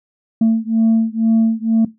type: beating tone pair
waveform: sine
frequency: 223.7 / 225.8 Hz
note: A3 / A3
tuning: +29 / +45 cents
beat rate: 2.1 Hz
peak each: -13 / -13 dBFS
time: 0.41-1.85 s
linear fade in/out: 5 ms
effects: noise-tail reverb RT60 0.2 s tail -18 dB re dry + tanh soft clip ceiling -8 dBFS